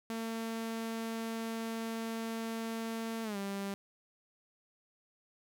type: tone with pitch glide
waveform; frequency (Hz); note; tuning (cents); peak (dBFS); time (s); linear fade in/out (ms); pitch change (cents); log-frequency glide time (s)
sawtooth; 226.2 to 198.06; A3 to G3; +48 to +18; -32; 0.1-3.74; 0; -230; 3.23-3.37
effects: none

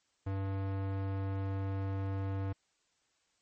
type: tone with low-pass filter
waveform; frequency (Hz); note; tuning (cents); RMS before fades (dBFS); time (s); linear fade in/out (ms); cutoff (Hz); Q
square; 97.2; G2; -14; -35; 0.26-2.53; 10; 1600; 0.59
effects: white hiss -75 dBFS RMS until 3.41 s + MP3 32 kbps

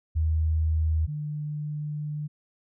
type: tone pair in turn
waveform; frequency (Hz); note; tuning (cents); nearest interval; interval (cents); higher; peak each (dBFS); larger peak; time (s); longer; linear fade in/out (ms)
sine; 79.2 / 149.51; D#2 / D3; +31 / +31; major seventh; 1100; second; -21 / -29; first; 0.15-1.07 / 1.07-2.28; second; 20
effects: none

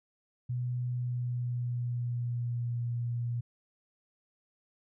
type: tone with pitch glide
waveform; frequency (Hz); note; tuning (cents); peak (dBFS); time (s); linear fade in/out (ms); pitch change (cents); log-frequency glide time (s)
sine; 123.47 to 119.33; B2 to A#2; 0 to +41; -30; 0.49-3.41; 10; -59; 0.9-2.8
effects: none

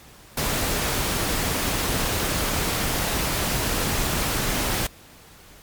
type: noise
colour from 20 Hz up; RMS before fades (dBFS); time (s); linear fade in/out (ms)
pink; -24; 0.37-4.87; 5
effects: pink hiss -48 dBFS RMS until 5.62 s + MP3 96 kbps

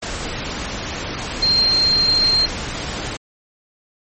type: tone in noise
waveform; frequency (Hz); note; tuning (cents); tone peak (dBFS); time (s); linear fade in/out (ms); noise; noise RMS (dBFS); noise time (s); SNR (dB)
sine; 4186; C8; 0; -13; 1.42-2.46; 10; pink; -26; 0.02-3.17; +10
effects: MP3 32 kbps

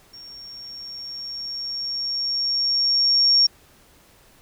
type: tone with level ramp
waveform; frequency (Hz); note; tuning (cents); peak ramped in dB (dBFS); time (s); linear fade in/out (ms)
sine; 5530; F8; -18; -39 to -12; 0.13-3.47; 10
effects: pink hiss -54 dBFS RMS until 4.41 s

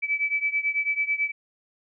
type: beating tone pair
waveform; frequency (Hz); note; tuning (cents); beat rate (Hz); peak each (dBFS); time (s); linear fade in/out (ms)
sine; 2300 / 2309.1; D7 / D7; -37 / -30; 9.1; -25 / -27; 0.02-1.32; 20
effects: none

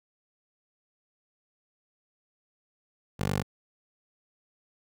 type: tone with high-pass filter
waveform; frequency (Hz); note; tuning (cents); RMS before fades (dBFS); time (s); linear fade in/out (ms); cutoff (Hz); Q
15% pulse; 48.54; G1; -16; -29; 3.19-3.43; 20; 110; 0.74
effects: none

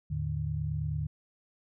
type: tone cluster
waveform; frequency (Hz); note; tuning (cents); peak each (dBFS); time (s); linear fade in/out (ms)
sine; 80.2 / 109.3 / 149.8; E2 / A2 / D3; -47 / -11 / +35; -35 / -36 / -32; 0.1-1.07; 10
effects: none

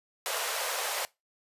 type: high-pass noise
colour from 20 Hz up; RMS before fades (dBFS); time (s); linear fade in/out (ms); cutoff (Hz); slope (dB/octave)
pink; -32; 0.26-1.05; 0; 470; 48
effects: noise-tail reverb RT60 0.2 s tail -21 dB re dry + resampled to 32000 Hz

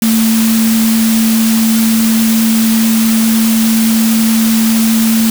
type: tone in noise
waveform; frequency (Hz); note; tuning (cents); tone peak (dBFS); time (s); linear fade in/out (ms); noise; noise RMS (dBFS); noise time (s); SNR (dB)
sine; 223.8; A3; +30; -8; 0.02-5.3; 2; white; -18; 0.02-5.3; +7
effects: none

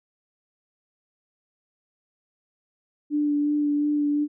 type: tone with vibrato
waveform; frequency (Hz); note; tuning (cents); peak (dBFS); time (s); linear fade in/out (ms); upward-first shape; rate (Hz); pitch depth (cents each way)
sine; 293.7; D4; 0; -20; 3.1-4.28; 50; sine; 2.8; 15
effects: none

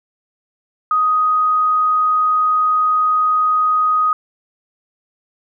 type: tone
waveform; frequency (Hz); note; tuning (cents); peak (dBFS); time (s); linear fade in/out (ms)
sine; 1250; D#6; +8; -12; 0.91-4.13; 2
effects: none

